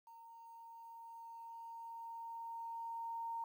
sine tone with level ramp, 921 Hz, A#5, 21 cents flat, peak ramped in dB -55 to -39 dBFS, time 0.07-3.44 s, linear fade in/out 2 ms, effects 12-bit

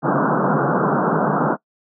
pink band-pass noise, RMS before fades -18 dBFS, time 0.02-1.57 s, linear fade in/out 50 ms, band 140 to 1500 Hz, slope 96 dB/octave, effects noise-tail reverb RT60 0.1 s tail -22 dB re dry

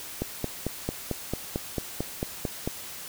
click train, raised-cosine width 2 ms, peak -14 dBFS, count 12, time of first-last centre 0.22-2.675 s, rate 4.48 Hz, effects white hiss -40 dBFS RMS until 3.08 s

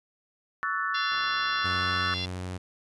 sine chord, F# minor seventh, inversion second, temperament equal with one note detuned, 1125.5 / 1318.5 / 1480 / 1760 Hz, C#6 / E6 / F#6 / A6, +26 / 0 / 0 / 0 cents, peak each -32 dBFS, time 0.63-2.14 s, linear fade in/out 0 ms
harmonic tone, 689 Hz, F5, 24 cents flat, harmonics 3 / 4 / 5 / 6 / 7 / 8, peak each -43 / -37 / -34 / -38 / -41 / -41 dBFS, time 0.94-2.26 s, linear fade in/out 10 ms
click train, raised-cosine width 0.5 ms, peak -31 dBFS, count 59, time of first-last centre 1.12-1.967 s, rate 68.5 Hz
sawtooth tone, 91.3 Hz, F#2, 23 cents flat, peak -29 dBFS, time 1.64-2.58 s, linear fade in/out 10 ms
effects resampled to 24000 Hz

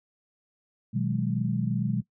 sine chord, G# minor seventh, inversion first, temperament equal with one note detuned, 123.47 / 158.19 / 185 / 207.7 Hz, B2 / D#3 / F#3 / G#3, 0 / +29 / 0 / 0 cents, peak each -29 / -32 / -30 / -30 dBFS, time 0.93-2.02 s, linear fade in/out 20 ms, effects noise-tail reverb RT60 0.1 s tail -20 dB re dry

